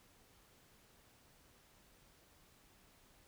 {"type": "silence", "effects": ["pink hiss -67 dBFS RMS until 3.27 s"]}